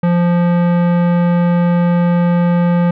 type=tone with tanh clipping; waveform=sine; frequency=174 Hz; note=F3; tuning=6 cents flat; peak=-12 dBFS; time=0.03-2.91 s; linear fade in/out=5 ms; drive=18 dB; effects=none